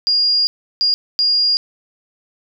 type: tone bursts at uneven times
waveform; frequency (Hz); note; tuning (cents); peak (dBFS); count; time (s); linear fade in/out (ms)
sine; 4837; D#8; -50; -12; 3; 0.07-0.47 / 0.81-0.94 / 1.19-1.57; 0
effects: none